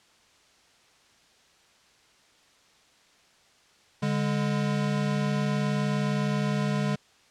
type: tone pair together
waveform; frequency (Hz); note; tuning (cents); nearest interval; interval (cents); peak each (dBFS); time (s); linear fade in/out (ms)
square; 145.1 / 204.6; D3 / G#3; -21 / -26; tritone; 595; -28; 4.02-6.96; 10
effects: white hiss -60 dBFS RMS until 7.3 s + low-pass 6000 Hz 12 dB/octave